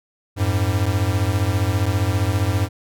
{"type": "beating tone pair", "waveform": "square", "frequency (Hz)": [91, 106], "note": ["F#2", "G#2"], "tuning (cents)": [-28, 36], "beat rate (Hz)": 15, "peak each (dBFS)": -21, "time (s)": [0.36, 2.69], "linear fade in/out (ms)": 50, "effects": []}